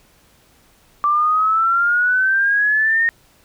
sine exponential sweep, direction up, 1168 to 1855 Hz, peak -13 dBFS, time 1.04-3.09 s, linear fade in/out 0 ms, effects pink hiss -54 dBFS RMS until 3.44 s

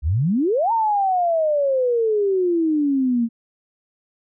sine exponential two-way sweep, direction up then down, 66 to 929 to 226.3 Hz, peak -16 dBFS, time 0.02-3.29 s, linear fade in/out 50 ms, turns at 0.72 s, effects none

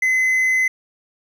triangle tone, 2039 Hz, C7, 45 cents flat, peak -13 dBFS, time 0.02-0.68 s, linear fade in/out 5 ms, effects none

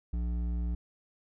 sine tone with hard clipping, 59 Hz, A#1, 22 cents sharp, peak -31 dBFS, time 0.13-0.75 s, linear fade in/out 5 ms, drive 9 dB, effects none

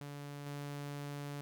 sawtooth tone with level steps, 143.7 Hz, D3, 37 cents flat, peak -40 / -37 dBFS, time 0.01-1.41 s, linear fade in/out 0 ms, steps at 0.46 s, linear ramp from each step 5 ms, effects none

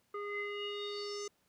square tone with low-pass filter sweep, 410 Hz, G#4, 22 cents flat, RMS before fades -40 dBFS, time 0.14-1.28 s, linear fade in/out 5 ms, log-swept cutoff 1500 to 6500 Hz, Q 7.6, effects pink hiss -74 dBFS RMS until 1.48 s + high-pass 80 Hz 12 dB/octave

